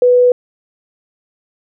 sine tone, 493.9 Hz, B4, in tune, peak -6 dBFS, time 0.02-0.32 s, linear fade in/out 2 ms, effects none

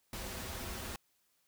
pink noise with comb filter, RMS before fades -42 dBFS, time 0.13-0.96 s, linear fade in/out 2 ms, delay 6.8 ms, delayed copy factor -0.5, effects white hiss -75 dBFS RMS until 1.47 s

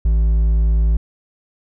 triangle tone with hard clipping, 55 Hz, A1, in tune, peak -13 dBFS, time 0.05-0.97 s, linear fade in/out 5 ms, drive 7 dB, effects none

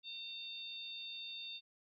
harmonic tone, 907 Hz, A#5, 48 cents flat, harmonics 3 / 4 / 5, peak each -51 / -45 / -53 dBFS, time 0.03-1.61 s, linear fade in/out 50 ms, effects none

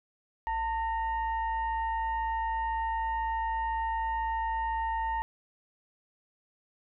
sine tone with frequency modulation, 899 Hz, A5, 37 cents sharp, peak -28 dBFS, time 0.47-5.22 s, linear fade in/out 0 ms, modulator 956 Hz, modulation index 0.56, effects none

